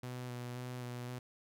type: tone with vibrato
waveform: sawtooth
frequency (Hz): 123.7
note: B2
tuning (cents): +3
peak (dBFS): -37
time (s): 0.03-1.19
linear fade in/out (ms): 5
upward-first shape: square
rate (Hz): 1.9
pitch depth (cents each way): 17
effects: none